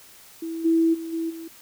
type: tone with level steps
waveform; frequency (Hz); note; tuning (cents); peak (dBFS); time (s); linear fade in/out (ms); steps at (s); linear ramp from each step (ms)
sine; 328.3; E4; -7; -28 / -16 / -30 / -24 / -34; 0.42-1.48; 5; 0.64 / 0.93 / 1.12 / 1.29; 20
effects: white hiss -49 dBFS RMS until 1.61 s